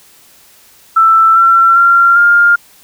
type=tone with pitch steps; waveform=sine; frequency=1328 / 1353.6 / 1379.6 / 1406.2 Hz; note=E6 / E6 / F6 / F6; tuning=+12 / +45 / -22 / +11 cents; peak=-4 dBFS; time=0.96-2.56 s; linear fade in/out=10 ms; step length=400 ms; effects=white hiss -44 dBFS RMS until 2.83 s